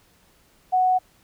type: tone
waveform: sine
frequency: 740 Hz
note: F#5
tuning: in tune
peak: -16 dBFS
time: 0.72-0.99 s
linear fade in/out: 20 ms
effects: pink hiss -59 dBFS RMS until 1.23 s